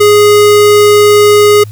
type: tone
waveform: square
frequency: 415.3 Hz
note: G#4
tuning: in tune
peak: -3 dBFS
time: 0-1.64 s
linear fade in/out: 10 ms
effects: added 106 Hz sine -23 dBFS peak until 1.71 s + white hiss -43 dBFS RMS until 1.71 s